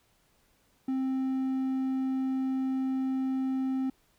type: tone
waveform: triangle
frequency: 263.3 Hz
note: C4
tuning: 11 cents sharp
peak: -25 dBFS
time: 0.88-3.9 s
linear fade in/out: 5 ms
effects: pink hiss -68 dBFS RMS until 4.18 s